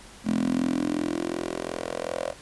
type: tone with high-pass filter sweep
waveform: 10% pulse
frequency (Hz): 42.7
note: F1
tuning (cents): -38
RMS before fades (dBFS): -28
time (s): 0.24-2.34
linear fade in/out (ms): 50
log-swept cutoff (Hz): 220 to 550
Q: 5.7
effects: pink hiss -47 dBFS RMS until 2.41 s + resampled to 24000 Hz